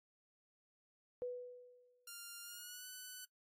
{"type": "tone with exponential decay", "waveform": "sine", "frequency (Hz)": 493.9, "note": "B4", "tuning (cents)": 0, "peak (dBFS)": -37, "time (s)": [1.22, 2.1], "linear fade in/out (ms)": 0, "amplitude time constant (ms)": 190}
{"type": "tone with pitch glide", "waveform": "5% pulse", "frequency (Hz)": [1396.9, 1497.2], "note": ["F6", "F#6"], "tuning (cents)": [0, 20], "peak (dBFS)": -38, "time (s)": [2.07, 3.25], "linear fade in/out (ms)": 5, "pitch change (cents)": 120, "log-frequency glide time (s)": [2.42, 2.87]}
{"effects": ["noise-tail reverb RT60 0.1 s tail -19 dB re dry", "AAC 48 kbps"]}